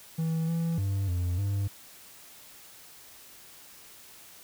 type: tone with pitch steps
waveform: triangle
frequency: 162.3 / 166.1 / 98.1 / 88.5 / 99.7 Hz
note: E3 / E3 / G2 / F2 / G2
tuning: -27 / +13 / +2 / +23 / +30 cents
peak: -24 dBFS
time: 0.18-1.68 s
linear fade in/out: 10 ms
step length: 300 ms
effects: white hiss -51 dBFS RMS until 4.43 s